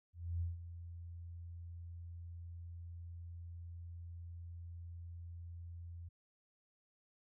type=tone with ADSR envelope; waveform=sine; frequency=85.4 Hz; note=F2; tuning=38 cents flat; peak=-34 dBFS; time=0.13-6.09 s; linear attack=280 ms; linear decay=160 ms; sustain=-12 dB; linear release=11 ms; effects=none